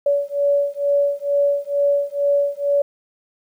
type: beating tone pair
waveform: sine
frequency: 568 / 570.2 Hz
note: C#5 / C#5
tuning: +42 / +49 cents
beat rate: 2.2 Hz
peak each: -19 dBFS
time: 0.06-2.82 s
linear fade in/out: 5 ms
effects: 9-bit